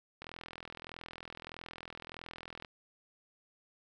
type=click train; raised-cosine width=0.3 ms; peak=-28 dBFS; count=102; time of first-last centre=0.22-2.648 s; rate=41.6 Hz; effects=none